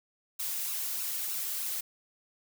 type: noise with flanger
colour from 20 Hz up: blue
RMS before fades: -34 dBFS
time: 0.39-1.81 s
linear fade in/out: 10 ms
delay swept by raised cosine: 0.74 to 2.84 ms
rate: 3.2 Hz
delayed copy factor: +0.6
effects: none